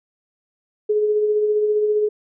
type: tone with tremolo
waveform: sine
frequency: 422.4 Hz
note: G#4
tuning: 29 cents sharp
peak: -14 dBFS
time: 0.89-2.09 s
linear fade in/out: 10 ms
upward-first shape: sine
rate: 15 Hz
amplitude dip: 35%
effects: none